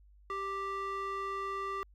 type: tone with band-pass filter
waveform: square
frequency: 392 Hz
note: G4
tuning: in tune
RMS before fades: -37 dBFS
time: 0.3-1.83 s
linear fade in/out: 0 ms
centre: 1200 Hz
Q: 1.9
effects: added 50 Hz sine -57 dBFS peak until 1.94 s